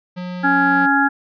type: tone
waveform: square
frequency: 180 Hz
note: F#3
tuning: 47 cents flat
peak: -26 dBFS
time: 0.16-0.87 s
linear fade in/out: 20 ms
type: harmonic tone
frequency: 278.4 Hz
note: C#4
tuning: 8 cents sharp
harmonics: 1 / 3 / 5 / 6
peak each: -18 / -18 / -18 / -18 dBFS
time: 0.43-1.09 s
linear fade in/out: 20 ms
effects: resampled to 11025 Hz